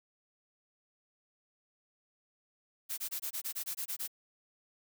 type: noise bursts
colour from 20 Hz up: blue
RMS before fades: -37 dBFS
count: 11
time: 2.89-4.078 s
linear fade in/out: 20 ms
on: 88 ms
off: 22 ms
effects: none